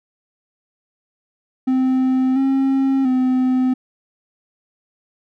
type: tone with pitch steps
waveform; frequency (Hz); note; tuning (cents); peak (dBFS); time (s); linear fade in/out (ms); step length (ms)
triangle; 259.4 / 268.9 / 256.3; C4 / C4 / C4; -15 / +47 / -36; -12; 1.67-3.74; 10; 690
effects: none